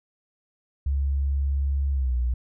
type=tone with pitch glide; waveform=sine; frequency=69.3 to 61.03 Hz; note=C#2 to B1; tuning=0 to -20 cents; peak=-21 dBFS; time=0.86-2.34 s; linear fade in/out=5 ms; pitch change=-220 cents; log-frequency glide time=1.92-2.16 s; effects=none